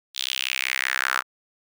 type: tone with high-pass filter sweep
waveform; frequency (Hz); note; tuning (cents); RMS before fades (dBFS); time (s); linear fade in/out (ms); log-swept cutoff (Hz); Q
sawtooth; 65.2; C2; -5; -26; 0.14-1.23; 50; 3700 to 1300; 3.7
effects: none